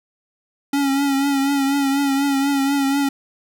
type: tone with vibrato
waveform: square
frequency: 277.2 Hz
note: C#4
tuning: in tune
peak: -17 dBFS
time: 0.73-3.09 s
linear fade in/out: 5 ms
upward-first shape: triangle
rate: 4.1 Hz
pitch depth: 47 cents each way
effects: none

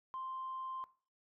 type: tone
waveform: sine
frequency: 1046.5 Hz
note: C6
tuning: in tune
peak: -39 dBFS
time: 0.14-0.84 s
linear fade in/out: 0 ms
effects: noise-tail reverb RT60 0.4 s tail -18 dB re dry + tanh soft clip ceiling -35 dBFS

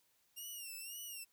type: tone with vibrato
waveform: 5% pulse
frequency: 2786 Hz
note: F7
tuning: 5 cents flat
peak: -37 dBFS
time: 0.36-1.25 s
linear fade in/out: 20 ms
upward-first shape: sine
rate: 1.9 Hz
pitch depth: 100 cents each way
effects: white hiss -75 dBFS RMS until 1.32 s

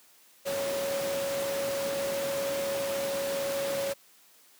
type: tone in noise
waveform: sine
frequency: 554.4 Hz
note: C#5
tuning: in tune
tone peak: -29 dBFS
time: 0.45-3.94 s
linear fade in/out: 20 ms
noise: pink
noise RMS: -35 dBFS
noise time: 0.45-3.94 s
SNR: +3 dB
effects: white hiss -59 dBFS RMS until 4.59 s + high-pass 200 Hz 12 dB/octave

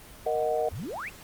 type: chord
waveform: sine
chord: D# minor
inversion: second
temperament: equal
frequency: 466.2 / 622.3 / 740 Hz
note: A#4 / D#5 / F#5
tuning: 0 / 0 / 0 cents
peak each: -28 / -28 / -30 dBFS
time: 0.26-0.69 s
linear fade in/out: 5 ms
type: exponential sweep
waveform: sine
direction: up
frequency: 67.8 to 2919 Hz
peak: -33 dBFS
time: 0.71-1.1 s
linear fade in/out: 20 ms
effects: pink hiss -48 dBFS RMS until 1.23 s + Opus 24 kbps

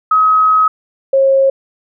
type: tone pair in turn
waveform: sine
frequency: 1272 / 540.4 Hz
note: D#6 / C#5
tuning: +38 / -44 cents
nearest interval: octave + minor third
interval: 1482 cents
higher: first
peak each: -7 dBFS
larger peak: neither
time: 0.11-0.68 / 1.13-1.5 s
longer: first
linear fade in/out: 5 ms
effects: none

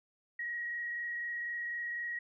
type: tone with frequency modulation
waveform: sine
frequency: 1899 Hz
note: A#6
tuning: 32 cents sharp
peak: -35 dBFS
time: 0.39-2.19 s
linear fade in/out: 5 ms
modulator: 24 Hz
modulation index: 0.82
effects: none

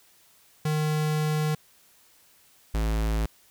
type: tone pair in turn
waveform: square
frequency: 153.3 / 54.36 Hz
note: D#3 / A1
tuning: -25 / -20 cents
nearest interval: octave + tritone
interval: 1795 cents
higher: first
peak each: -24 dBFS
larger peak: neither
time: 0.65-1.55 / 2.74-3.26 s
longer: first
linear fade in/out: 5 ms
effects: white hiss -59 dBFS RMS until 3.5 s

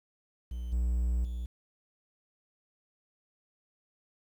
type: tone with level steps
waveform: triangle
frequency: 59.9 Hz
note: A#1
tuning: 48 cents sharp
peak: -32 / -24 / -31 dBFS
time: 0.51-1.46 s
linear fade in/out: 5 ms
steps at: 0.72 / 1.24 s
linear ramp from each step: 10 ms
effects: 10-bit

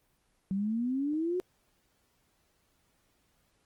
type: exponential sweep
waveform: sine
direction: up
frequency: 188.6 to 371.7 Hz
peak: -28 dBFS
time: 0.51-1.4 s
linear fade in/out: 0 ms
effects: pink hiss -72 dBFS RMS until 3.65 s + Opus 24 kbps

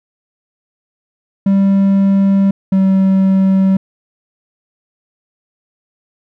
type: tone pair in turn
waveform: triangle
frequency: 196 / 191.63 Hz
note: G3 / G3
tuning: 0 / -39 cents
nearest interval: unison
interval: 39 cents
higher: first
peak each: -6 dBFS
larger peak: neither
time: 1.46-2.51 / 2.72-3.77 s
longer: neither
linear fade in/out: 5 ms
effects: none

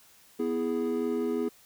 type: chord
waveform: triangle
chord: E major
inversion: second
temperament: equal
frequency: 246.9 / 329.6 / 415.3 Hz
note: B3 / E4 / G#4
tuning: 0 / 0 / 0 cents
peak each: -29 / -31 / -28 dBFS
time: 0.39-1.49 s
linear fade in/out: 10 ms
effects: white hiss -58 dBFS RMS until 1.65 s

